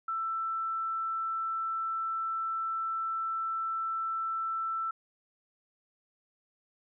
sine tone, 1330 Hz, E6, 15 cents sharp, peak -30 dBFS, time 0.08-4.91 s, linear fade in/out 5 ms, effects none

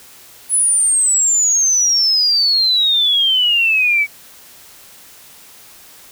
sine exponential sweep, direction down, 10310 to 2256 Hz, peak -11 dBFS, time 0.49-4.07 s, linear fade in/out 50 ms, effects white hiss -42 dBFS RMS until 6.11 s

